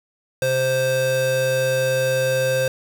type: tone pair together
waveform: square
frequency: 130.82 / 523.3 Hz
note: C3 / C5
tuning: 0 / 0 cents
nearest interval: 2 octaves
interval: 2400 cents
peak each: -27 / -19 dBFS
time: 0.42-2.68 s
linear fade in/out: 2 ms
effects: 8-bit